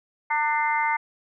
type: harmonic tone with a mistuned harmonic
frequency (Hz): 298.3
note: D4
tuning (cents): +27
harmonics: 3 / 4 / 5 / 6 / 7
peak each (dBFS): -23 / -32 / -32 / -34 / -26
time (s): 0.3-0.97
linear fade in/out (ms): 10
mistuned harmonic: 3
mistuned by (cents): +22
effects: none